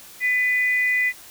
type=tone pair together; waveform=sine; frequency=2000 / 2456 Hz; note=B6 / D#7; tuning=+21 / -23 cents; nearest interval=major third; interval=356 cents; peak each=-18 / -27 dBFS; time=0.2-1.13 s; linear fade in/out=50 ms; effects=white hiss -44 dBFS RMS until 1.3 s